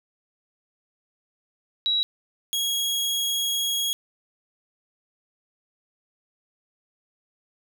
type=tone pair in turn; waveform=sine / sawtooth; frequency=3881 / 3308 Hz; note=B7 / G#7; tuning=-31 / -8 cents; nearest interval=minor third; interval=277 cents; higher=first; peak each=-20 dBFS; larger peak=neither; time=1.86-2.03 / 2.53-3.93 s; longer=second; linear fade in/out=0 ms; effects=none